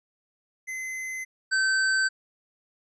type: tone pair in turn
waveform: square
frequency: 2050 / 1543.3 Hz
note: C7 / G6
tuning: -36 / -27 cents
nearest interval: perfect fourth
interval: 491 cents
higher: first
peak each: -32 / -22 dBFS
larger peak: second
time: 0.67-1.25 / 1.51-2.09 s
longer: neither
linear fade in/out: 20 ms
effects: resampled to 22050 Hz